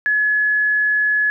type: tone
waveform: sine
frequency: 1700 Hz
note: G#6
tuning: 40 cents sharp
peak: -14 dBFS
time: 0.06-1.3 s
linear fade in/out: 0 ms
effects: none